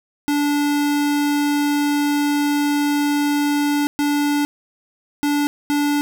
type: tone bursts at uneven times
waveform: square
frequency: 290.6 Hz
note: D4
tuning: 18 cents flat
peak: -17 dBFS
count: 4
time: 0.28-3.87 / 3.99-4.45 / 5.23-5.47 / 5.7-6.01 s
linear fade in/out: 0 ms
effects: none